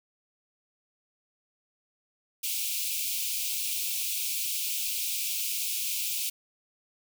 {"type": "high-pass noise", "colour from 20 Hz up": "white", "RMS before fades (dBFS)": -31, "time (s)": [2.43, 6.3], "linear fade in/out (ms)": 10, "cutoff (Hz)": 2300, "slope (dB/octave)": 96, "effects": []}